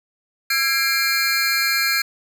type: tone cluster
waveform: square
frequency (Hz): 1346 / 1636 / 2114 / 2371 / 4258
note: E6 / G#6 / C7 / D7 / C8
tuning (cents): +36 / -26 / +17 / +16 / +30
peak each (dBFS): -29 / -23 / -28 / -24 / -23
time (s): 0.5-2.02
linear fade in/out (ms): 5
effects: none